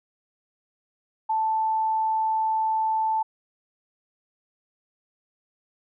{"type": "tone", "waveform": "sine", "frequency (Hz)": 880, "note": "A5", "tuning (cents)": 0, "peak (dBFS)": -21, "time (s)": [1.29, 3.23], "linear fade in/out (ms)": 10, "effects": []}